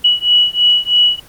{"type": "beating tone pair", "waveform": "sine", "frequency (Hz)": [2933, 2936.1], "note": ["F#7", "F#7"], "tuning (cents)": [-16, -14], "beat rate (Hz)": 3.1, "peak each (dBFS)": -12, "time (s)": [0.04, 1.2], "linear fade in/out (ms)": 10, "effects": ["pink hiss -42 dBFS RMS until 1.28 s", "Opus 24 kbps"]}